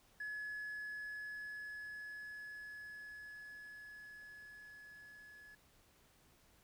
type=tone with level ramp; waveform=triangle; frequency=1699 Hz; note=G#6; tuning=39 cents sharp; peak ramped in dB=-38 to -54 dBFS; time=0.2-5.55 s; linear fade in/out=5 ms; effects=tanh soft clip ceiling -37 dBFS + pink hiss -69 dBFS RMS until 6.63 s